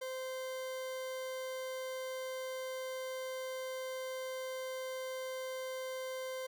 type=tone; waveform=40% pulse; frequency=519 Hz; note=C5; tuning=14 cents flat; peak=-38 dBFS; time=0.01-6.47 s; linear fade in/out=10 ms; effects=none